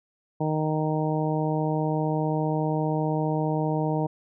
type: harmonic tone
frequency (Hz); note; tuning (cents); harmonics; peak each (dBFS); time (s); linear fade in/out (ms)
155.1; D#3; -5; 1 / 2 / 3 / 4 / 5 / 6; -26 / -29 / -31 / -32 / -33 / -34; 0.4-4.07; 10
effects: none